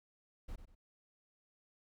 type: noise with echo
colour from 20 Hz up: brown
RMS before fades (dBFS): -43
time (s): 0.48-0.56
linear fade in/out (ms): 10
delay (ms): 96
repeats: 2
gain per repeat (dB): -10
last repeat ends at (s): 0.752
effects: none